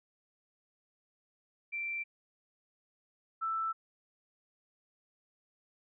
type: tone pair in turn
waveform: sine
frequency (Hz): 2349 / 1324.4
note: D7 / E6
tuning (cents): 0 / +8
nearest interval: minor seventh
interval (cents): 992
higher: first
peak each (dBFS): -34 / -31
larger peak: second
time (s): 1.72-2.04 / 3.41-3.73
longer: neither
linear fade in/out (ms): 20
effects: none